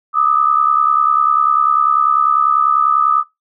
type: tone pair together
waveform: sine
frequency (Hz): 1204 / 1274.1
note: D6 / D#6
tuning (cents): +43 / +41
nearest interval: minor second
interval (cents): 98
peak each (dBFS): -13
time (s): 0.13-3.24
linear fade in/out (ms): 50
effects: noise-tail reverb RT60 0.2 s tail -22 dB re dry